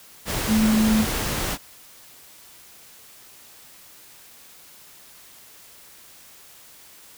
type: tone in noise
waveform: sine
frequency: 217.8 Hz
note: A3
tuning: 17 cents flat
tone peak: -16 dBFS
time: 0.47-1.06 s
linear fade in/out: 50 ms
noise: pink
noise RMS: -26 dBFS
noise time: 0.25-1.58 s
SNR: +7 dB
effects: white hiss -48 dBFS RMS until 7.17 s